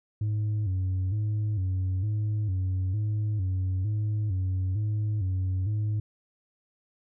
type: tone with vibrato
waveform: sine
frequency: 99.5 Hz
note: G2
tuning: 26 cents sharp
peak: -22 dBFS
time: 0.21-6 s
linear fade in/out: 5 ms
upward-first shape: square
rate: 1.1 Hz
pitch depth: 110 cents each way
effects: tanh soft clip ceiling -24 dBFS